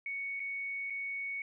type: tone with dropouts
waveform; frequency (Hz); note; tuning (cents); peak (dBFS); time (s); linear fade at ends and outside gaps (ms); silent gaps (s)
sine; 2225; C#7; +6; -35; 0.06-1.42; 2; 0.396-0.401 / 0.9-0.904
effects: none